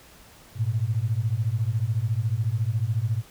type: beating tone pair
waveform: sine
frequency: 104.7 / 118.7 Hz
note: G#2 / A#2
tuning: +15 / +32 cents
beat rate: 14 Hz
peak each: -25 dBFS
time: 0.55-3.23 s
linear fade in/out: 50 ms
effects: pink hiss -51 dBFS RMS until 3.3 s